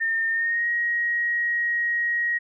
sine tone with pitch glide, 1815 to 1889.9 Hz, A#6 to A#6, -47 to +23 cents, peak -21 dBFS, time 0-2.39 s, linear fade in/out 20 ms, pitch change +70 cents, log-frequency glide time 0.31-0.69 s, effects none

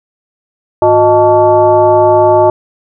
sine tone with frequency modulation, 620 Hz, D#5, 6 cents flat, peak -4 dBFS, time 0.82-2.5 s, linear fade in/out 2 ms, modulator 259 Hz, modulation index 1.2, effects none

